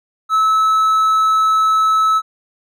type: tone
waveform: triangle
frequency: 1300 Hz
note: E6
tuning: 24 cents flat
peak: -9 dBFS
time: 0.29-2.22 s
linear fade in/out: 50 ms
effects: none